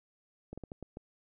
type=slowing click train; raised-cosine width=2 ms; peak=-29 dBFS; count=6; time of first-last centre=0.53-0.971 s; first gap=46 ms; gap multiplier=1.33; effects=none